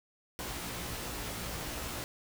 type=noise with comb filter; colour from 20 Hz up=pink; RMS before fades=-39 dBFS; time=0.39-2.04 s; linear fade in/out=0 ms; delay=17 ms; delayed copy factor=+0.8; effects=none